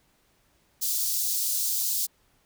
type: high-pass noise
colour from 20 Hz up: white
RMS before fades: -27 dBFS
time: 0.81-2.07 s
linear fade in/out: 20 ms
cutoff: 4400 Hz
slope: 24 dB/octave
effects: pink hiss -66 dBFS RMS until 2.45 s